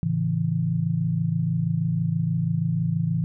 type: chord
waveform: sine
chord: A major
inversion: none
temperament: equal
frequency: 110 / 138.59 / 164.81 Hz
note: A2 / C#3 / E3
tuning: 0 / 0 / 0 cents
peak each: -28 / -27 / -23 dBFS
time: 0.03-3.24 s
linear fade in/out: 0 ms
effects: none